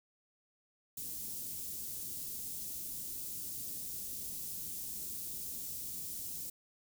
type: band-stop noise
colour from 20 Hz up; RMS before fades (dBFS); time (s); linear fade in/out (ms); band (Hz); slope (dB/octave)
white; -42; 0.97-6.5; 5; 270 to 7000; 12
effects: none